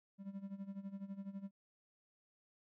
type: tone with tremolo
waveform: triangle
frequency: 196.4 Hz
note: G3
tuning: 4 cents sharp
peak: -39 dBFS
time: 0.18-1.51 s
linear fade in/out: 50 ms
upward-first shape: sine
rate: 12 Hz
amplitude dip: 80%
effects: none